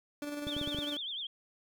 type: tone with tremolo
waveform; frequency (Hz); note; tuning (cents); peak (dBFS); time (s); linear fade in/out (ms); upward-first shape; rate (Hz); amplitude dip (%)
30% pulse; 291.9; D4; -10; -33; 0.22-0.97; 2; square; 20; 35
type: clicks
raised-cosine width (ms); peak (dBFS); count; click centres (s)
3; -27; 6; 0.469 / 0.566 / 0.614 / 0.675 / 0.747 / 0.787
type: tone with vibrato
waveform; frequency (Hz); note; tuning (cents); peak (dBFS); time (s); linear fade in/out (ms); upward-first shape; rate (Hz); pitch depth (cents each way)
sine; 3356; G#7; +17; -36; 0.47-1.27; 5; triangle; 10; 170
effects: none